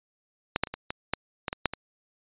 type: clicks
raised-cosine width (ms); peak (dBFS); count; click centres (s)
0.3; -8 / -7 / -24 / -17 / -15 / -9 / -12 / -14 / -6 / -17; 10; 0.561 / 0.636 / 0.672 / 0.74 / 0.905 / 1.136 / 1.482 / 1.529 / 1.657 / 1.736
effects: resampled to 8000 Hz